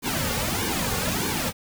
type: noise with flanger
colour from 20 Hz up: pink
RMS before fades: -26 dBFS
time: 0.02-1.53 s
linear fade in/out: 50 ms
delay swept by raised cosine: 1.5 to 3.1 ms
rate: 1.6 Hz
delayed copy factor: -0.85
effects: none